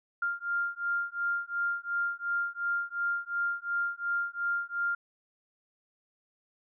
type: beating tone pair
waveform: sine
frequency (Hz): 1396.9 / 1399.7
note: F6 / F6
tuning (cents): 0 / +3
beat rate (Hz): 2.8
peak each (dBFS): -32 / -32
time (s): 0.22-4.95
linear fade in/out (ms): 5
effects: none